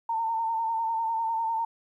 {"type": "tone with vibrato", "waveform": "sine", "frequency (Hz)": 906, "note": "A#5", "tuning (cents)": -50, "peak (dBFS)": -25, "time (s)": [0.09, 1.65], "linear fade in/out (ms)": 5, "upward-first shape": "square", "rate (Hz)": 10, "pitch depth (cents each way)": 29, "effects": ["11-bit"]}